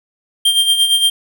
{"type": "tone with tremolo", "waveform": "square", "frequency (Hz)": 3181, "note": "G7", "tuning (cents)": 25, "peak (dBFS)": -9, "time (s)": [0.45, 1.1], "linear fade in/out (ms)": 5, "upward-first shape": "sine", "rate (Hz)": 8.7, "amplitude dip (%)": 60, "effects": []}